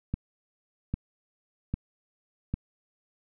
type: click train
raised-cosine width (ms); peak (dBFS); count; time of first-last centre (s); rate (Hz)
5; -16; 4; 0.14-2.54; 1.25
effects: none